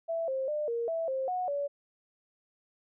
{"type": "tone with pitch steps", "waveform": "sine", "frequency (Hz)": [662, 530, 600, 467.5, 658, 529, 731, 570], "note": ["E5", "C5", "D5", "A#4", "E5", "C5", "F#5", "C#5"], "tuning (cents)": [7, 22, 37, 5, -3, 19, -21, 48], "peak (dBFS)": -29, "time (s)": [0.08, 1.68], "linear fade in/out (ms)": 20, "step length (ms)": 200, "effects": []}